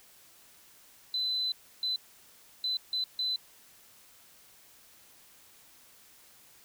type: tone bursts at uneven times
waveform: sine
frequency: 4023 Hz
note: B7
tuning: 31 cents sharp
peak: -28 dBFS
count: 5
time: 1.14-1.52 / 1.83-1.96 / 2.64-2.77 / 2.93-3.04 / 3.19-3.36 s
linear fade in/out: 2 ms
effects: white hiss -58 dBFS RMS until 6.64 s